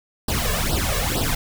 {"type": "noise with flanger", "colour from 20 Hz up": "pink", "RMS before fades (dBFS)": -22, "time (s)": [0.28, 1.35], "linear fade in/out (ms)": 5, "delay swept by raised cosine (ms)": [0.22, 1.82], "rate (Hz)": 2.2, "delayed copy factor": 0.9, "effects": []}